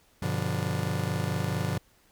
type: chord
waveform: 45% pulse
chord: G dominant seventh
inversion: none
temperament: just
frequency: 98 / 122.5 / 147 / 176.4 Hz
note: G2 / B2 / D3 / F3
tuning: 0 / -14 / +2 / +18 cents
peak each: -33 dBFS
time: 0.22-1.78 s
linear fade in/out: 5 ms
effects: pink hiss -63 dBFS RMS until 2.11 s